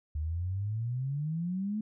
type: exponential sweep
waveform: sine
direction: up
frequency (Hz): 73.8 to 219.3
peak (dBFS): -30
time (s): 0.15-1.81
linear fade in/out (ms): 5
effects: none